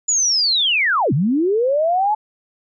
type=linear two-way sweep; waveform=sine; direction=down then up; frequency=7040 to 120 to 869 Hz; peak=-14 dBFS; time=0.08-2.15 s; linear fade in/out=10 ms; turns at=1.13 s; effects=none